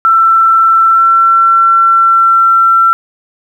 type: tone with pitch glide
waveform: sine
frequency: 1339 to 1349.9 Hz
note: E6 to E6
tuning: +27 to +41 cents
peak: -4 dBFS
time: 0.05-2.93 s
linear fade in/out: 0 ms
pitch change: +14 cents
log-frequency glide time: 0.9-1.01 s
effects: 7-bit